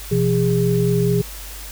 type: tone cluster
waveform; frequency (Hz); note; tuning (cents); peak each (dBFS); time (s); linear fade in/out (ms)
sine; 126.5 / 171.2 / 408.8; B2 / F3 / G#4; +42 / -34 / -27; -19; 0.11-1.22; 10
effects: added 50 Hz sine -34 dBFS peak until 1.71 s + white hiss -36 dBFS RMS until 1.71 s